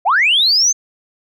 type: linear sweep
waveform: sine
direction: up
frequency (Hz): 622.3 to 6390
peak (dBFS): -9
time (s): 0.05-0.73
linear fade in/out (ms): 20
effects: tanh soft clip ceiling -5 dBFS